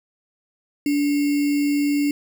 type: tone with sample-and-hold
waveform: sine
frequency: 288.8 Hz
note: D4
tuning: 29 cents flat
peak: -17 dBFS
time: 0.86-2.11 s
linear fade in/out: 2 ms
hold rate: 2450 Hz
effects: none